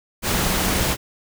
sine tone in noise, 185 Hz, F#3, in tune, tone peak -28 dBFS, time 0.26-0.94 s, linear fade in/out 50 ms, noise pink, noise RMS -21 dBFS, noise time 0.22-0.97 s, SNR -10 dB, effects none

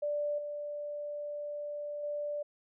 sine tone with level steps, 587.3 Hz, D5, in tune, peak -30 / -36 / -33 dBFS, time 0.02-2.43 s, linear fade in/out 10 ms, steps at 0.38 / 2.03 s, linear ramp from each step 5 ms, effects none

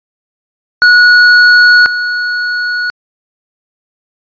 square tone pair in turn, 1461 / 1461 Hz, F#6 / F#6, -22 / -22 cents, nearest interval unison, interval 0 cents, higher neither, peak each -3 / -13 dBFS, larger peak first, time 0.82-1.86 / 1.86-2.9 s, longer neither, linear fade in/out 0 ms, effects resampled to 11025 Hz

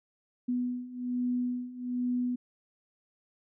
sine beating tone pair, 246.4 / 247.6 Hz, B3 / B3, -4 / +5 cents, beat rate 1.2 Hz, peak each -34 / -31 dBFS, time 0.48-2.36 s, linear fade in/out 10 ms, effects none

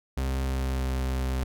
40% pulse tone with pitch glide, 66 to 64.9 Hz, C2 to C2, +16 to -13 cents, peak -25 dBFS, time 0.17-1.44 s, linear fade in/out 5 ms, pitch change -29 cents, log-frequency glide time 0.48-0.89 s, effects none

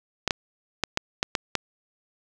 clicks, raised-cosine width 0.2 ms, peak -5 dBFS, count 7, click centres 0.277 / 0.308 / 0.837 / 0.974 / 1.229 / 1.352 / 1.553 s, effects none

